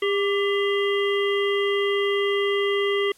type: harmonic tone with a mistuned harmonic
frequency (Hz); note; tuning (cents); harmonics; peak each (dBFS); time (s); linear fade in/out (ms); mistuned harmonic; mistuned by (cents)
401.9; G4; +43; 1 / 3 / 5 / 7 / 8; -21 / -31 / -28 / -33 / -33; 0.02-3.12; 5; 3; -53
effects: white hiss -55 dBFS RMS until 3.17 s + low-pass 12000 Hz 12 dB/octave